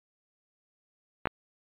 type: clicks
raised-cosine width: 0.5 ms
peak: -12 dBFS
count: 2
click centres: 1.256 / 1.272 s
effects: resampled to 8000 Hz